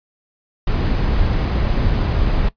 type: noise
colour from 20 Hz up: brown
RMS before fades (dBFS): -17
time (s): 0.67-2.49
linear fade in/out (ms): 5
effects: noise-tail reverb RT60 0.1 s tail -18 dB re dry + resampled to 11025 Hz